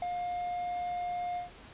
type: tone with ADSR envelope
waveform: triangle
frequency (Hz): 710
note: F5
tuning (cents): +28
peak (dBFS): -26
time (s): 0.02-1.5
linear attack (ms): 4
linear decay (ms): 8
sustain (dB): -4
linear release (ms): 130
effects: pink hiss -52 dBFS RMS until 1.73 s + resampled to 8000 Hz